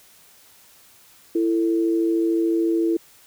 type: tone pair together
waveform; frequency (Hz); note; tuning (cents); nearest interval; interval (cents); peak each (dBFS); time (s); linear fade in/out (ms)
sine; 333.6 / 447.1; E4 / A4; +21 / +28; perfect fourth; 507; -18 / -26; 1.35-2.97; 5
effects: white hiss -52 dBFS RMS until 3.26 s